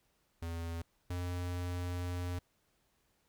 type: tone pair in turn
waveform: square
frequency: 83.7 / 88.88 Hz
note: E2 / F2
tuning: +27 / +31 cents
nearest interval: minor second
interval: 104 cents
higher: second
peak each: -38 / -36 dBFS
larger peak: second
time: 0.42-0.82 / 1.1-2.39 s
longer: second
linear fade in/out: 5 ms
effects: pink hiss -75 dBFS RMS until 3.28 s